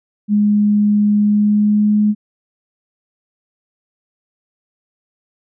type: tone with pitch glide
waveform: sine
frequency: 207.7 to 210.1 Hz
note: G#3 to G#3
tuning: 0 to +20 cents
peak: -10 dBFS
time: 0.28-2.15 s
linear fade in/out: 50 ms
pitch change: +20 cents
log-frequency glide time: 1.2-2.02 s
effects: none